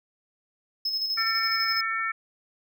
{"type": "tone with tremolo", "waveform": "triangle", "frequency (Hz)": 5180, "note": "E8", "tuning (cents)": -31, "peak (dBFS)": -23, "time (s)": [0.85, 1.81], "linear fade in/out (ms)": 5, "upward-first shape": "square", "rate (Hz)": 12, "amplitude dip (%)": 40}
{"type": "harmonic tone", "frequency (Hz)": 448.2, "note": "A4", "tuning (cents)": 32, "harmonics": [3, 4, 5], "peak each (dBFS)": [-29, -30, -31], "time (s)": [1.17, 2.12], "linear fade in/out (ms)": 10}
{"effects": []}